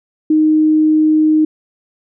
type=tone; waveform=sine; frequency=310 Hz; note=D#4; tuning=6 cents flat; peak=-8 dBFS; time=0.3-1.45 s; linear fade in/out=5 ms; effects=none